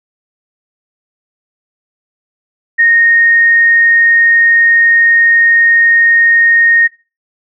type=tone; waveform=sine; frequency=1854 Hz; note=A#6; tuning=10 cents flat; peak=-5 dBFS; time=2.78-6.88 s; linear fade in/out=20 ms; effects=noise-tail reverb RT60 0.3 s tail -19 dB re dry